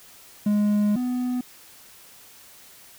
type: tone pair in turn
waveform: triangle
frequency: 207.7 / 249.1 Hz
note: G#3 / B3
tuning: 0 / +15 cents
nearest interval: minor third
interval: 315 cents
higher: second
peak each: -16 / -21 dBFS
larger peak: first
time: 0.46-0.96 / 0.96-1.41 s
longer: first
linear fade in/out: 5 ms
effects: white hiss -49 dBFS RMS until 2.98 s